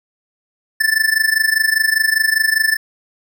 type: tone with amplitude modulation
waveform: square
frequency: 1760 Hz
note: A6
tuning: in tune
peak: -10 dBFS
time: 0.8-2.77 s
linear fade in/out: 10 ms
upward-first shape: sine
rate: 25 Hz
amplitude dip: 85%
effects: none